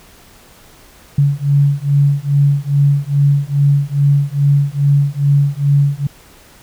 sine beating tone pair, 140.8 / 143.2 Hz, C#3 / D3, +27 / -43 cents, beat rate 2.4 Hz, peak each -13 dBFS, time 1.18-6.07 s, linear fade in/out 5 ms, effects pink hiss -44 dBFS RMS until 6.62 s

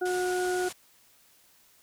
harmonic tone, 363.7 Hz, F#4, 30 cents flat, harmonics 1 / 2 / 4, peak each -27 / -33 / -35 dBFS, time 0.01-0.69 s, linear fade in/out 10 ms
white low-pass noise, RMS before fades -41 dBFS, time 0.05-0.73 s, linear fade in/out 10 ms, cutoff 11000 Hz, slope 48 dB/octave
effects white hiss -61 dBFS RMS until 1.82 s

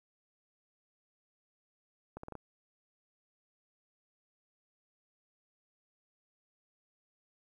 accelerating click train, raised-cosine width 1 ms, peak -29 dBFS, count 5, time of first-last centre 2.17-2.353 s, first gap 64 ms, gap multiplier 0.78, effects 11-bit

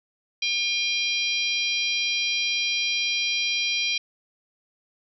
harmonic tone, 802 Hz, G5, 39 cents sharp, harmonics 3 / 4 / 5 / 6 / 7, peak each -26 / -28 / -30 / -32 / -33 dBFS, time 0.42-3.98 s, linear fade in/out 5 ms, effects none

